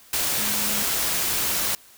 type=tone in noise; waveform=sine; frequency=207.7 Hz; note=G#3; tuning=in tune; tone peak=-35 dBFS; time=0.38-0.83 s; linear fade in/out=2 ms; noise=white; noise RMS=-24 dBFS; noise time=0.13-1.75 s; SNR=-14 dB; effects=white hiss -51 dBFS RMS until 1.97 s